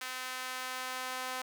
sawtooth tone with high-pass filter sweep, 256.3 Hz, C4, 36 cents flat, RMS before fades -39 dBFS, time 0.01-1.42 s, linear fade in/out 5 ms, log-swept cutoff 1500 to 880 Hz, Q 1, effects none

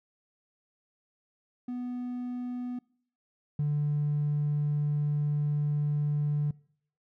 triangle tone pair in turn, 246.9 / 147.33 Hz, B3 / D3, 0 / +6 cents, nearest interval major sixth, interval 894 cents, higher first, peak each -30 / -22 dBFS, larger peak second, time 1.68-2.79 / 3.59-6.51 s, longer second, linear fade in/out 5 ms, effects noise-tail reverb RT60 0.6 s tail -26 dB re dry + tanh soft clip ceiling -22 dBFS

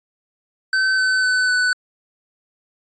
square tone with pitch steps, 1535 / 1520.9 / 1506.9 / 1493 Hz, G6 / F#6 / F#6 / F#6, -37 / +47 / +31 / +15 cents, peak -16 dBFS, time 0.73-1.73 s, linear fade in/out 2 ms, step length 250 ms, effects resampled to 16000 Hz

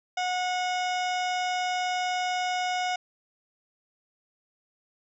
harmonic tone, 729 Hz, F#5, 26 cents flat, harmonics 1 / 2 / 3 / 4 / 5 / 7 / 8 / 9 / 10, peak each -27 / -36 / -35 / -38 / -41 / -41 / -46 / -49 / -50 dBFS, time 0.17-2.96 s, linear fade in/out 5 ms, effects none

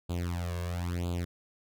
sawtooth tone with flanger, 87.31 Hz, F2, in tune, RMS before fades -33 dBFS, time 0.09-1.25 s, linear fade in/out 10 ms, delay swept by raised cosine 0.26 to 1.86 ms, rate 1 Hz, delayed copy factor +1, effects none

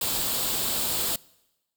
white noise with comb filter, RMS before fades -27 dBFS, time 0.01-1.16 s, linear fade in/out 5 ms, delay 0.25 ms, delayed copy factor +0.5, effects noise-tail reverb RT60 1.0 s tail -24 dB re dry

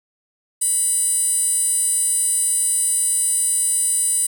15% pulse tone with high-pass filter, 987.8 Hz, B5, in tune, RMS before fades -19 dBFS, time 0.61-4.27 s, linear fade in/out 10 ms, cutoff 8700 Hz, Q 6.3, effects none

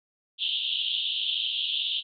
pink band-pass noise, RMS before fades -29 dBFS, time 0.38-2.03 s, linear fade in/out 50 ms, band 2900 to 3700 Hz, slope 96 dB/octave, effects none

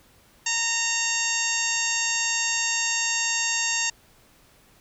harmonic tone with a mistuned harmonic, 921 Hz, A#5, 21 cents flat, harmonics 1 / 2 / 3 / 4 / 5 / 6 / 7 / 8, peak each -35 / -30 / -29 / -35 / -33 / -32 / -29 / -29 dBFS, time 0.46-3.9 s, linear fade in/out 5 ms, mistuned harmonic 6, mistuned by +18 cents, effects pink hiss -57 dBFS RMS until 4.8 s

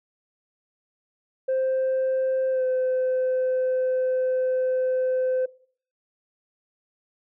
sine tone with pitch glide, 523.3 to 513.4 Hz, C5 to C5, 0 to -33 cents, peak -19 dBFS, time 1.48-5.46 s, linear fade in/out 10 ms, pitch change -33 cents, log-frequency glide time 2.51-2.63 s, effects noise-tail reverb RT60 0.5 s tail -21 dB re dry + tanh soft clip ceiling -19 dBFS

